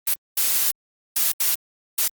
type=noise bursts at uneven times; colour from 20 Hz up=blue; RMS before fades=-20 dBFS; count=5; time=0.07-0.14 / 0.37-0.71 / 1.16-1.32 / 1.4-1.55 / 1.98-2.08 s; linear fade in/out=5 ms; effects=Opus 32 kbps